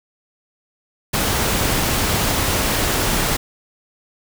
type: noise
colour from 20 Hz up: pink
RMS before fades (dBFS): -19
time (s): 1.13-3.37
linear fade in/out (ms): 10
effects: none